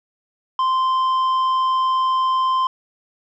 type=tone with tanh clipping; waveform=triangle; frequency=1041 Hz; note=C6; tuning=9 cents flat; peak=-17 dBFS; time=0.59-2.67 s; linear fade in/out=2 ms; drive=10 dB; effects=none